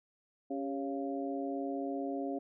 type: harmonic tone with a mistuned harmonic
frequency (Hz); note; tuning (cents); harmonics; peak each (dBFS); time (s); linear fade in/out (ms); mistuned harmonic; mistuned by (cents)
138.59; C#3; 0; 2 / 3 / 4 / 5; -36 / -41 / -42 / -41; 0.5-2.39; 10; 3; -65
effects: none